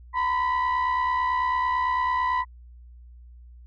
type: tone cluster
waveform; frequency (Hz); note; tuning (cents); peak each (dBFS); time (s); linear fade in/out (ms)
sine; 942 / 1011 / 1950; A#5 / B5 / B6; +18 / +40 / -23; -28 / -21 / -29; 0.13-2.45; 50
effects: tanh soft clip ceiling -18 dBFS + added 60 Hz sine -44 dBFS peak until 3.66 s

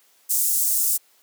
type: high-pass noise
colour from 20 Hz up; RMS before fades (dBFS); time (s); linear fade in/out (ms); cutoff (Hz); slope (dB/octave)
pink; -21; 0.29-0.98; 20; 7600; 24
effects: white hiss -59 dBFS RMS until 1.22 s + high-pass 300 Hz 12 dB/octave

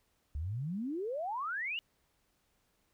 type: exponential sweep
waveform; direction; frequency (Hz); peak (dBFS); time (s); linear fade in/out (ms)
sine; up; 67.9 to 2960; -34; 0.35-1.79; 0
effects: pink hiss -75 dBFS RMS until 2.93 s

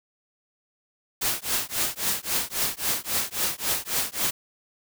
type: noise with tremolo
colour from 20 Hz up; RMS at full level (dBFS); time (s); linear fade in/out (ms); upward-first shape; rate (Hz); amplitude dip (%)
white; -23; 1.21-4.31; 10; triangle; 3.7; 100
effects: none

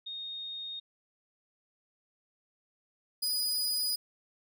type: tone pair in turn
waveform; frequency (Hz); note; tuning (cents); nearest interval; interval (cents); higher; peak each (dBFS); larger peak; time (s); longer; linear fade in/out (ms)
sine / sawtooth; 3705 / 4946; A#7 / D#8; -11 / -11; perfect fourth; 500; second; -37 / -26; second; 0.06-0.8 / 3.22-3.96; neither; 10
effects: none

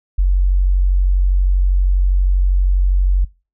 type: tone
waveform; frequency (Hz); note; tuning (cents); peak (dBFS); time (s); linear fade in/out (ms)
sine; 46.25; F#1; 0; -10; 0.18-3.25; 10
effects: noise-tail reverb RT60 0.3 s tail -23 dB re dry

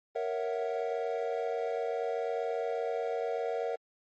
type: chord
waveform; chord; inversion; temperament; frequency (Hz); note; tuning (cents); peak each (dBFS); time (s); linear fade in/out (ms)
triangle; F# dominant seventh; first; equal; 466.2 / 554.4 / 659.3 / 740; A#4 / C#5 / E5 / F#5; 0 / 0 / 0 / 0; -31 / -36 / -35 / -36; 0.15-3.76; 10
effects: MP3 32 kbps

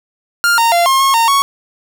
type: tone with pitch steps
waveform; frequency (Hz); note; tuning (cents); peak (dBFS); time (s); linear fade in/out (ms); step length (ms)
45% pulse; 1403 / 923 / 690 / 1070 / 1086 / 918 / 1110; F6 / A#5 / F5 / C6 / C#6 / A#5 / C#6; +8 / -17 / -21 / +38 / -36 / -27 / +2; -9; 0.44-1.42; 0; 140
effects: none

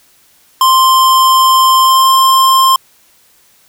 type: tone with pitch glide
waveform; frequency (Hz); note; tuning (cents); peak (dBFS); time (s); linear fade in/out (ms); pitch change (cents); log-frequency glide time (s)
square; 1046.5 to 1054.4; C6 to C6; 0 to +13; -6; 0.61-2.76; 2; +13; 1.81-2.1
effects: white hiss -49 dBFS RMS until 3.68 s

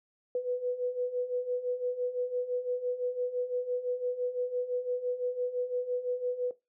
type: beating tone pair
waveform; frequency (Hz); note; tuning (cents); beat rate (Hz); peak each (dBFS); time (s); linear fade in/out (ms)
sine; 491.7 / 497.6; B4 / B4; -8 / +13; 5.9; -35 / -30; 0.35-6.51; 2
effects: noise-tail reverb RT60 0.2 s tail -17 dB re dry

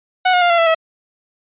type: tone with pitch steps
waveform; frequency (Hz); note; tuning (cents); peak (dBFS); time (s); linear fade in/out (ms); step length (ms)
sawtooth; 738 / 719.1 / 700.6 / 682.6 / 665.1 / 648.1; F#5 / F#5 / F5 / F5 / E5 / E5; -5 / -50 / +5 / -40 / +15 / -30; -7; 0.25-0.748; 10; 83
effects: resampled to 8000 Hz

